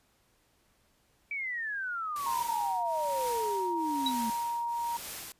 sine exponential sweep, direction down, 2320 to 220 Hz, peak -32 dBFS, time 1.31-4.3 s, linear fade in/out 2 ms
white noise with tremolo, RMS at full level -39 dBFS, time 2.16-5.32 s, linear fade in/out 0 ms, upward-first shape triangle, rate 1.1 Hz, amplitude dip 95%
sine tone, 940 Hz, A#5, 14 cents sharp, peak -30 dBFS, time 2.26-4.97 s, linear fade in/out 5 ms
sine tone with exponential decay, 3896 Hz, B7, 24 cents flat, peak -24 dBFS, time 4.06-4.15 s, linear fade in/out 5 ms, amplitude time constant 19 ms
effects pink hiss -69 dBFS RMS until 5.39 s + resampled to 32000 Hz

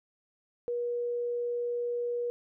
sine tone, 480.5 Hz, B4, 48 cents flat, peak -29 dBFS, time 0.68-2.3 s, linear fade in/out 0 ms, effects none

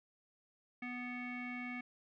square tone with low-pass filter, 246.9 Hz, B3, in tune, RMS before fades -43 dBFS, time 0.82-1.81 s, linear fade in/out 5 ms, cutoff 2200 Hz, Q 7.9, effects none

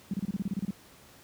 sine tone bursts, 195.2 Hz, G3, 7 cents flat, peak -27 dBFS, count 11, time 0.11-0.707 s, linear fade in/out 2 ms, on 27 ms, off 30 ms, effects pink hiss -55 dBFS RMS until 1.23 s + high-pass 60 Hz 12 dB/octave

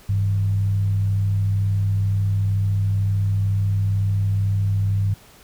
sine tone with frequency modulation, 100 Hz, G2, 35 cents sharp, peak -17 dBFS, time 0.09-5.14 s, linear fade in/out 5 ms, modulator 62.1 Hz, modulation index 0.33, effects pink hiss -49 dBFS RMS until 5.43 s

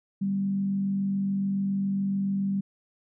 sine tone with frequency modulation, 196 Hz, G3, in tune, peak -24 dBFS, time 0.21-2.61 s, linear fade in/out 10 ms, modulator 47.1 Hz, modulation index 0.29, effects none

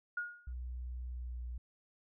sine tone with exponential decay, 1435 Hz, F6, 47 cents sharp, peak -32 dBFS, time 0.17-0.53 s, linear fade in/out 5 ms, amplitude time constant 77 ms
sine tone with pitch glide, 61.74 to 60.57 Hz, B1 to B1, 0 to -33 cents, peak -39 dBFS, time 0.47-1.58 s, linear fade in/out 5 ms, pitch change -33 cents, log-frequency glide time 1.08-1.42 s
effects none

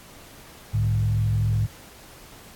sine tone with frequency modulation, 107.1 Hz, A2, 46 cents flat, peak -19 dBFS, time 0.73-1.67 s, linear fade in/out 20 ms, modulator 43.2 Hz, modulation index 0.68, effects pink hiss -47 dBFS RMS until 2.55 s + AAC 64 kbps

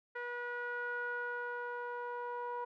sawtooth tone with low-pass filter sweep, 484.4 Hz, B4, 34 cents flat, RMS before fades -40 dBFS, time 0.15-2.65 s, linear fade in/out 10 ms, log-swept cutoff 1700 to 1100 Hz, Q 6.4, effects none

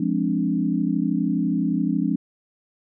sine chord, D half-diminished seventh, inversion first, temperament equal, 174.61 / 207.7 / 261.6 / 293.7 Hz, F3 / Ab3 / C4 / D4, 0 / 0 / 0 / 0 cents, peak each -25 dBFS, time 0-2.16 s, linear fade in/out 5 ms, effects none

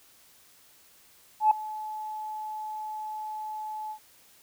sine tone with ADSR envelope, 860 Hz, A5, 40 cents flat, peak -14 dBFS, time 1.4-3.99 s, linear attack 110 ms, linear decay 4 ms, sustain -19 dB, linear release 84 ms, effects tanh soft clip ceiling -10 dBFS + white hiss -58 dBFS RMS until 4.42 s

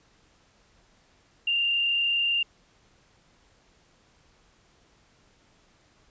sine tone with frequency modulation, 2794 Hz, F7, in tune, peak -22 dBFS, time 1.47-2.43 s, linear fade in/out 5 ms, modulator 33 Hz, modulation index 1.1, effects pink hiss -62 dBFS RMS until 6.1 s + resampled to 16000 Hz

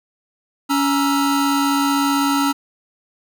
square tone cluster, 280.9 / 942 / 1326 Hz, C#4 / A#5 / E6, +23 / +18 / +10 cents, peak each -18 / -24 / -23 dBFS, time 0.69-2.53 s, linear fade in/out 20 ms, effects none

